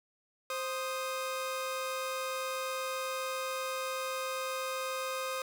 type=tone pair together; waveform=sawtooth; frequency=523.3 / 1243.6 Hz; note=C5 / D#6; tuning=0 / -1 cents; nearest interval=octave + minor third; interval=1499 cents; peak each=-32 / -34 dBFS; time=0.5-5.42 s; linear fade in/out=2 ms; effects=none